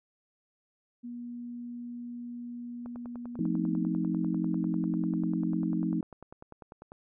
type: tone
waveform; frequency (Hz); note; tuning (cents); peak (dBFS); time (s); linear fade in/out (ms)
sine; 240.4; B3; -46; -37; 1.03-3.92; 20
type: click train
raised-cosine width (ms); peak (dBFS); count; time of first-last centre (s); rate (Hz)
1; -32; 42; 2.86-6.919; 10.1
type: chord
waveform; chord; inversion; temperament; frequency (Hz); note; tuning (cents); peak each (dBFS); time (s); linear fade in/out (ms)
sine; F dominant seventh; none; just; 174.61 / 218.3 / 261.9 / 314.3; F3 / A3 / C4 / Eb4; 0 / -13 / +2 / +18; -31 / -33 / -35 / -32; 3.39-6.01; 2
effects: none